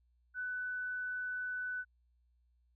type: tone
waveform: sine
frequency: 1496 Hz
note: F#6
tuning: 19 cents sharp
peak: -36 dBFS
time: 0.34-1.85 s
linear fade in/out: 50 ms
effects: added 60 Hz sine -69 dBFS peak until 2.75 s